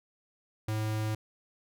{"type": "tone", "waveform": "square", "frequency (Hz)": 108.4, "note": "A2", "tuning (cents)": -25, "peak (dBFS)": -30, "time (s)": [0.68, 1.15], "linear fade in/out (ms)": 5, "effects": []}